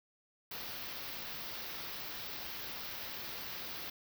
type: band-stop noise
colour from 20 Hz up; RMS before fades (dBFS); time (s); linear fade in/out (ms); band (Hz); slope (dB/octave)
white; -43; 0.51-3.9; 5; 5500 to 14000; 48
effects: none